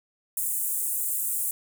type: high-pass noise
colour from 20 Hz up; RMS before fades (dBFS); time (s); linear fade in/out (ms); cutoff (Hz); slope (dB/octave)
pink; -28; 0.37-1.51; 2; 8000; 48
effects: none